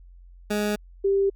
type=tone pair in turn; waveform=20% pulse / sine; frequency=208.6 / 393.8 Hz; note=G#3 / G4; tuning=+8 / +8 cents; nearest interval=major seventh; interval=1100 cents; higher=second; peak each=-18 dBFS; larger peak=neither; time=0.5-0.76 / 1.04-1.3 s; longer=neither; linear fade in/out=10 ms; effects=added 44 Hz sine -45 dBFS peak until 1.35 s